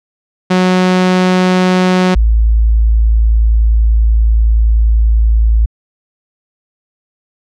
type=tone pair in turn; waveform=sawtooth / sine; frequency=183.6 / 55.22 Hz; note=F#3 / A1; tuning=-13 / +7 cents; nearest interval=octave + major sixth; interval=2080 cents; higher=first; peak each=-4 / -6 dBFS; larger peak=first; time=0.5-2.15 / 2.15-5.66 s; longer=second; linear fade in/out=10 ms; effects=low-pass 5000 Hz 12 dB/octave

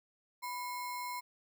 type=tone with sample-and-hold; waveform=sine; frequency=987.8 Hz; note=B5; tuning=in tune; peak=-37 dBFS; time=0.42-1.21 s; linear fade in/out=20 ms; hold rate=3150 Hz; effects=none

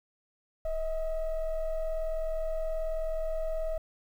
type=ring-modulated tone; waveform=triangle; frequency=329.6 Hz; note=E4; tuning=in tune; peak=-22 dBFS; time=0.65-3.78 s; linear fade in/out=5 ms; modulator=309 Hz; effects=tanh soft clip ceiling -24 dBFS + 10-bit

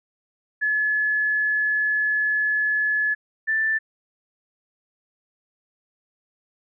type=tone pair in turn; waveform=sine; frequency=1711 / 1766.2 Hz; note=A6 / A6; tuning=-49 / +6 cents; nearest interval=minor second; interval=55 cents; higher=second; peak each=-19 dBFS; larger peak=neither; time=0.61-3.15 / 3.47-3.79 s; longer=first; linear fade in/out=20 ms; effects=none

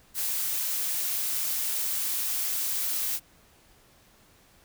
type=noise; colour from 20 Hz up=blue; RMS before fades=-29 dBFS; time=0.14-3.2 s; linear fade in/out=50 ms; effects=pink hiss -59 dBFS RMS until 4.64 s

